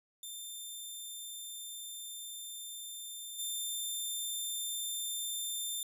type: tone with level steps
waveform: 10% pulse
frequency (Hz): 3582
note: A7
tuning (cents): +30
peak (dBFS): -34 / -27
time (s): 0.23-5.83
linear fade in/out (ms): 2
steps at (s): 3.38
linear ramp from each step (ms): 20
effects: resampled to 32000 Hz